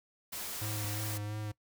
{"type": "noise", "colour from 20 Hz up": "white", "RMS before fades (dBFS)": -40, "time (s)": [0.32, 1.18], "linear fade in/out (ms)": 10}
{"type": "tone with vibrato", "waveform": "square", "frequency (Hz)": 105.4, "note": "G#2", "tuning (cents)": 26, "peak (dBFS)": -37, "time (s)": [0.61, 1.52], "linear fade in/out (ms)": 10, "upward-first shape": "sine", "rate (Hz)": 2.9, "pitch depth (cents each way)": 26}
{"type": "click", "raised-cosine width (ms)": 5, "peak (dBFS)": -35, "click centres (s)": 0.846}
{"effects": ["noise-tail reverb RT60 0.1 s tail -20 dB re dry"]}